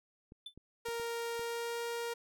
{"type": "clicks", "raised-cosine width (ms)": 3, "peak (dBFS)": -39, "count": 5, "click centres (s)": [0.321, 0.576, 0.886, 0.998, 1.394]}
{"type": "tone with exponential decay", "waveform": "triangle", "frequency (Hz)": 3520, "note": "A7", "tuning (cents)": 0, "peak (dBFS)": -38, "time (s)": [0.46, 0.54], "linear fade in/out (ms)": 5, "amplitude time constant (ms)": 17}
{"type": "tone with pitch glide", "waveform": "sawtooth", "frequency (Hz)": [466.2, 469.2], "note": ["A#4", "A#4"], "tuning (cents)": [0, 11], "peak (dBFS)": -32, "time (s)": [0.85, 2.14], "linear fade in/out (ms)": 10, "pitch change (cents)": 11, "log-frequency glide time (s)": [1.35, 1.8]}
{"effects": []}